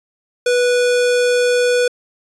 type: tone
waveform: square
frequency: 490.9 Hz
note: B4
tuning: 10 cents flat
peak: -13 dBFS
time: 0.46-1.88 s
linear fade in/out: 5 ms
effects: resampled to 22050 Hz